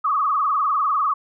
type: tone with vibrato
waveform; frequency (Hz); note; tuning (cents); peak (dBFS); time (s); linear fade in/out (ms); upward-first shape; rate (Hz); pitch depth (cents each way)
sine; 1186; D6; +17; -17; 0.04-1.14; 10; sine; 20; 130
effects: none